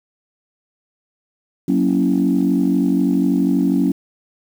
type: chord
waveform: sine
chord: F# dominant seventh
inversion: none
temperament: equal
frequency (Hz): 185 / 233.1 / 277.2 / 329.6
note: F#3 / A#3 / C#4 / E4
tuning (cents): 0 / 0 / 0 / 0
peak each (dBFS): -18 / -20 / -16 / -22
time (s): 1.68-3.92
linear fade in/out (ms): 5
effects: tanh soft clip ceiling -6 dBFS + 7-bit